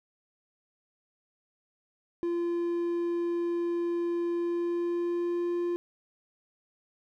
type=tone with pitch glide; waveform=triangle; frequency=343.9 to 348.1 Hz; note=F4 to F4; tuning=-27 to -6 cents; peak=-25 dBFS; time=2.23-5.76 s; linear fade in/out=0 ms; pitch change=+21 cents; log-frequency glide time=4.33-5.56 s; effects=none